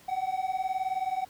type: beating tone pair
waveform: triangle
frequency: 746 / 765 Hz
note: F#5 / G5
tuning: +14 / -42 cents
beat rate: 19 Hz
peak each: -29 dBFS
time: 0.08-1.25 s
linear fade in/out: 10 ms
effects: pink hiss -56 dBFS RMS until 1.29 s + high-pass 60 Hz 12 dB/octave